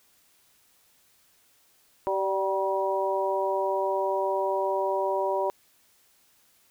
harmonic tone with a mistuned harmonic, 192.5 Hz, G3, 31 cents flat, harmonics 2 / 3 / 4 / 5, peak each -29 / -28 / -33 / -29 dBFS, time 2.07-5.5 s, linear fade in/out 0 ms, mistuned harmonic 3, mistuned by +22 cents, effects white hiss -63 dBFS RMS until 6.7 s

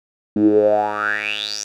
10% pulse tone with band-pass filter sweep, 104.7 Hz, G#2, 15 cents sharp, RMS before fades -18 dBFS, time 0.36-1.64 s, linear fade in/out 5 ms, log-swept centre 250 to 6200 Hz, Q 9, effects none

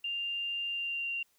sine tone with pitch glide, 2794 to 2768 Hz, F7 to F7, 0 to -16 cents, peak -32 dBFS, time 0.04-1.23 s, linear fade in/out 5 ms, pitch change -16 cents, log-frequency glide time 0.69-1.09 s, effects white hiss -71 dBFS RMS until 1.38 s

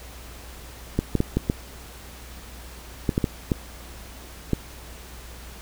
clicks, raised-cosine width 3 ms, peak -7 dBFS, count 10, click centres 0.99 / 1.153 / 1.204 / 1.37 / 1.499 / 3.092 / 3.179 / 3.242 / 3.518 / 4.533 s, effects added 60 Hz sine -42 dBFS peak until 5.61 s + pink hiss -44 dBFS RMS until 5.61 s

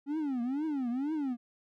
triangle tone with vibrato, 273.7 Hz, C#4, 22 cents flat, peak -28 dBFS, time 0.06-1.37 s, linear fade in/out 50 ms, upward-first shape triangle, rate 2.1 Hz, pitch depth 290 cents each way, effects none

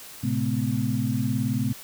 sine tone cluster, 113.5 / 133 / 215.9 / 253.8 Hz, A#2 / C3 / A3 / B3, -46 / +29 / -33 / +47 cents, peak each -28 dBFS, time 0.23-1.73 s, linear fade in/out 10 ms, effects white hiss -43 dBFS RMS until 1.83 s

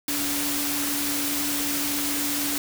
sine tone in noise, 288.2 Hz, D4, 33 cents flat, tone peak -30 dBFS, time 0.08-2.58 s, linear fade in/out 2 ms, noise white, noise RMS -27 dBFS, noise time 0.08-2.58 s, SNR -6 dB, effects none

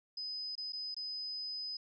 sine tone with dropouts, 5020 Hz, D#8, 15 cents sharp, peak -38 dBFS, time 0.17-1.77 s, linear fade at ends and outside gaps 5 ms, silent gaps 0.554-0.578 / 0.723-0.731 / 0.945-0.965 s, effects none

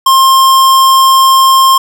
square tone, 1062 Hz, C6, 25 cents sharp, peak -4 dBFS, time 0.06-1.78 s, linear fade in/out 5 ms, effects none

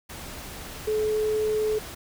sine tone in noise, 430 Hz, A4, 40 cents flat, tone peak -22 dBFS, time 0.87-1.79 s, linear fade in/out 10 ms, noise pink, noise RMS -39 dBFS, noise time 0.09-1.95 s, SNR +14 dB, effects none

